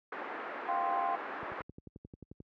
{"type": "band-pass noise", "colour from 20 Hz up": "white", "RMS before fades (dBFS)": -41, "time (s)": [0.12, 1.62], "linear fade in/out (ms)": 5, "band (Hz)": [280, 1700], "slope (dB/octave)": 24}
{"type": "chord", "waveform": "sine", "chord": "F suspended second", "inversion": "none", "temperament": "equal", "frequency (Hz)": [698.5, 784, 1046.5], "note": ["F5", "G5", "C6"], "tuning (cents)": [0, 0, 0], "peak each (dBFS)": -34, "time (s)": [0.68, 1.16], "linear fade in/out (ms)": 10}
{"type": "click train", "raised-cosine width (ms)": 3, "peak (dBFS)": -34, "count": 12, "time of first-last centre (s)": [1.43, 2.403], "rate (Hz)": 11.3}
{"effects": ["high-pass 60 Hz 12 dB/octave"]}